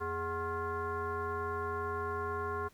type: tone with frequency modulation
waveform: sine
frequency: 741 Hz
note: F#5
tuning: 2 cents sharp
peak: -33 dBFS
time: 0-2.69 s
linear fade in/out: 20 ms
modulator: 327 Hz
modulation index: 2
effects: pink hiss -65 dBFS RMS until 2.73 s